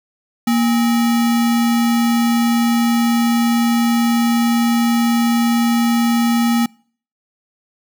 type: tone with sample-and-hold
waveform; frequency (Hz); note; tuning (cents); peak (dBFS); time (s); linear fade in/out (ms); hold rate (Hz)
sine; 234.5; A#3; +11; -12; 0.47-6.66; 5; 1050
effects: noise-tail reverb RT60 0.5 s tail -26 dB re dry